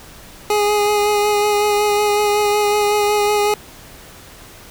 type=tone with vibrato; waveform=25% pulse; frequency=415.3 Hz; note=G#4; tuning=in tune; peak=-10 dBFS; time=0.5-3.54 s; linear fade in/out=2 ms; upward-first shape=sine; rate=5.4 Hz; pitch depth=18 cents each way; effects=pink hiss -40 dBFS RMS until 4.7 s